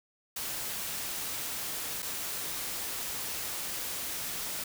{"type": "noise with dropouts", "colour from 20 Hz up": "white", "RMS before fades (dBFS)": -36, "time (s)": [0.36, 4.64], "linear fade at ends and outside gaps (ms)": 5, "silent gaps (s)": [2.022, 2.026], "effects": []}